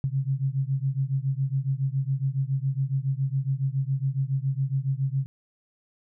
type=beating tone pair; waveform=sine; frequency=132.2 / 139.4 Hz; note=C3 / C#3; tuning=+18 / +10 cents; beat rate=7.2 Hz; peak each=-26 / -27 dBFS; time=0.04-5.26 s; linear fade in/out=0 ms; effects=none